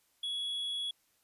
triangle tone, 3362 Hz, G#7, 20 cents sharp, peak -32 dBFS, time 0.23-0.91 s, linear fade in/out 5 ms, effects white hiss -72 dBFS RMS until 1.23 s + resampled to 32000 Hz

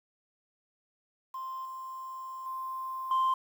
sine tone with level steps, 1046.5 Hz, C6, in tune, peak -35 / -38 / -34 / -22 dBFS, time 1.34-3.34 s, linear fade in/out 5 ms, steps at 1.65 / 2.46 / 3.11 s, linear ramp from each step 2 ms, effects tanh soft clip ceiling -22 dBFS + 9-bit

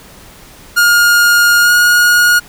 45% pulse tone with pitch glide, 1420 to 1438.2 Hz, F6 to F#6, +28 to -50 cents, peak -6 dBFS, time 0.76-2.4 s, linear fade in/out 20 ms, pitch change +22 cents, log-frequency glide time 1.61-1.71 s, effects pink hiss -38 dBFS RMS until 2.48 s

